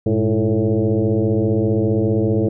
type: tone with frequency modulation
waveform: sine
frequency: 116.54 Hz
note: A#2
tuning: in tune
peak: -14 dBFS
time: 0.06-2.49 s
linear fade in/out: 5 ms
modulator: 109 Hz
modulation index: 3.7
effects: none